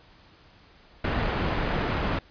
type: low-pass noise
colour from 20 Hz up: pink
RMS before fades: -27 dBFS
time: 1.04-2.19 s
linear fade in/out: 5 ms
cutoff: 2300 Hz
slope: 12 dB/octave
effects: pink hiss -55 dBFS RMS until 2.3 s + resampled to 11025 Hz